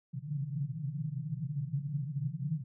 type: band-pass noise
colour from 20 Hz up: pink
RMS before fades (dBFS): -36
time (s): 0.13-2.64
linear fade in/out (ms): 10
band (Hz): 130 to 160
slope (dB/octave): 96
effects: none